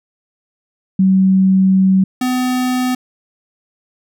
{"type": "tone pair in turn", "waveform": ["sine", "square"], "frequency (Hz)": [190, 252.6], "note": ["F#3", "B3"], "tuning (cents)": [46, 39], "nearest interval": "perfect fourth", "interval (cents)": 493, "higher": "second", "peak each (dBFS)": [-8, -15], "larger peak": "first", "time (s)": [[0.99, 2.04], [2.21, 2.95]], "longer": "first", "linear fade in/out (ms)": 5, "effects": []}